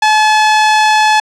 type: tone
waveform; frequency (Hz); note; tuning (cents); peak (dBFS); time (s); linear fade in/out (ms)
sawtooth; 859; A5; -42; -3; 0.02-1.2; 5
effects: low-pass 6000 Hz 12 dB/octave